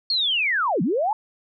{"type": "linear two-way sweep", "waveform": "sine", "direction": "down then up", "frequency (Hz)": [4378, 150.9, 897], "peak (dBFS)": -19, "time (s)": [0.1, 1.13], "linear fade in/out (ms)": 2, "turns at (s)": 0.82, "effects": []}